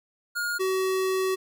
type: tone pair in turn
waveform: square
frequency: 1426 / 377.7 Hz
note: F6 / F#4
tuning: +36 / +36 cents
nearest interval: octave + major seventh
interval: 2300 cents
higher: first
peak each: -27 / -24 dBFS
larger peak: second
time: 0.35-0.59 / 0.59-1.36 s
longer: second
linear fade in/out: 20 ms
effects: none